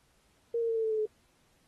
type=tone with pitch steps; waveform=sine; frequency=466.2 / 459.8 / 453.5 / 447.2 / 441.1 / 435 / 429 Hz; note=A#4 / A#4 / A#4 / A4 / A4 / A4 / A4; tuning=0 / -24 / -48 / +28 / +4 / -20 / -44 cents; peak=-27 dBFS; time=0.54-1.058 s; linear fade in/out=5 ms; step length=74 ms; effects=pink hiss -69 dBFS RMS until 1.67 s + AAC 32 kbps